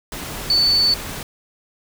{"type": "tone in noise", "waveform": "sine", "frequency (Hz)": 4489, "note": "C#8", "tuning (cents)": 21, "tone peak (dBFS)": -13, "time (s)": [0.5, 0.94], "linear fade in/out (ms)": 2, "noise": "pink", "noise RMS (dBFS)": -30, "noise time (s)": [0.12, 1.23], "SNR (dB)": 14, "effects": []}